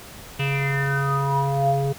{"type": "tone with low-pass filter sweep", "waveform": "square", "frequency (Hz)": 138.59, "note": "C#3", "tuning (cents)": 0, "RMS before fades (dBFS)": -22, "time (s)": [0.39, 1.93], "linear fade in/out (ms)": 10, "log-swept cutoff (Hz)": [2800, 530], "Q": 9.6, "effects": ["pink hiss -41 dBFS RMS until 1.98 s"]}